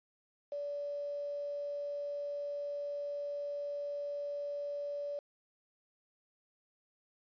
sine tone with quantisation, 576 Hz, D5, 34 cents flat, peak -36 dBFS, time 0.52-5.19 s, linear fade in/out 2 ms, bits 9, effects resampled to 11025 Hz

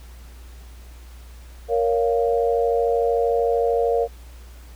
sine chord, Bb minor, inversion none, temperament just, 466.2 / 559.4 / 699.2 Hz, Bb4 / Db5 / F5, 0 / +16 / +2 cents, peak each -19 / -24 / -24 dBFS, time 1.68-4.08 s, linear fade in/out 50 ms, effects added 60 Hz sine -39 dBFS peak until 4.75 s + pink hiss -51 dBFS RMS until 4.75 s

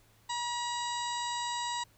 harmonic tone, 959 Hz, A#5, 49 cents sharp, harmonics 1 / 2 / 3 / 4 / 5 / 6 / 7 / 8, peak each -34 / -42 / -45 / -40 / -47 / -50 / -50 / -43 dBFS, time 0.29-1.84 s, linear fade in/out 10 ms, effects added 109 Hz sine -65 dBFS peak until 1.97 s + pink hiss -65 dBFS RMS until 1.97 s

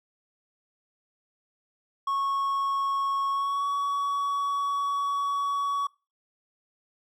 triangle tone with pitch glide, 1101 to 1127.4 Hz, C#6 to C#6, -12 to +29 cents, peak -23 dBFS, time 2.07-5.87 s, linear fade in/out 5 ms, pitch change +41 cents, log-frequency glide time 3.3-3.68 s, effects noise-tail reverb RT60 0.3 s tail -22 dB re dry

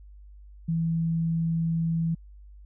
sine tone, 164.81 Hz, E3, in tune, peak -23 dBFS, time 0.68-2.15 s, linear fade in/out 10 ms, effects added 50 Hz sine -45 dBFS peak until 2.65 s

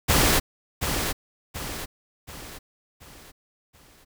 pink noise with echo, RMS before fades -19 dBFS, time 0.08-0.4 s, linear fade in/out 20 ms, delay 730 ms, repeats 5, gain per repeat -7 dB, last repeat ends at 4.05 s, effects none

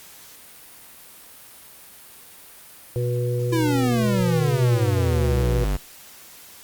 harmonic tone, 121.9 Hz, B2, 22 cents flat, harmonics 1 / 3 / 4, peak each -22 / -30 / -27 dBFS, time 2.96-5.64 s, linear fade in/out 0 ms
square exponential sweep, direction down, 341.9 to 46.55 Hz, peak -21 dBFS, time 3.52-5.77 s, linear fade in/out 10 ms
effects white hiss -45 dBFS RMS until 6.63 s + Opus 48 kbps

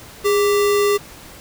sine tone with sample-and-hold, 410 Hz, G#4, 22 cents flat, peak -13 dBFS, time 0.24-0.98 s, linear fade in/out 20 ms, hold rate 1575 Hz, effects pink hiss -40 dBFS RMS until 1.4 s

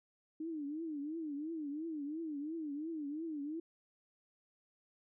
sine tone with vibrato, 306.2 Hz, D#4, 28 cents flat, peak -38 dBFS, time 0.4-3.6 s, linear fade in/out 5 ms, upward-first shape triangle, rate 2.9 Hz, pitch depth 170 cents each way, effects none

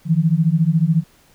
sine beating tone pair, 155.56 / 169.56 Hz, D#3 / E3, 0 / +49 cents, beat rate 14 Hz, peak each -16 dBFS, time 0.05-1.04 s, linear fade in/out 50 ms, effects pink hiss -54 dBFS RMS until 1.34 s

